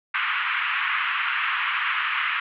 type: band-pass noise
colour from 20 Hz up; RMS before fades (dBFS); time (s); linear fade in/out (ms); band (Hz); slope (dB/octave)
pink; -25; 0.14-2.4; 5; 1100 to 2900; 48
effects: none